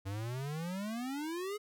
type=exponential sweep; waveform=square; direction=up; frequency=94.6 to 428.7 Hz; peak=-37 dBFS; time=0.05-1.58 s; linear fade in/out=20 ms; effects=none